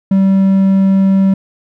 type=tone; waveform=triangle; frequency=193.2 Hz; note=G3; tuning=25 cents flat; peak=-5 dBFS; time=0.11-1.34 s; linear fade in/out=5 ms; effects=none